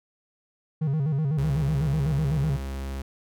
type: tone with vibrato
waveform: triangle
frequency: 146.83 Hz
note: D3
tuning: in tune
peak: -20 dBFS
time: 0.81-2.57 s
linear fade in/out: 10 ms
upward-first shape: square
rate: 8 Hz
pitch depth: 120 cents each way
type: tone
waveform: 45% pulse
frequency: 67.5 Hz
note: C#2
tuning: 45 cents flat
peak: -30 dBFS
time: 1.38-3.02 s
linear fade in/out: 5 ms
effects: none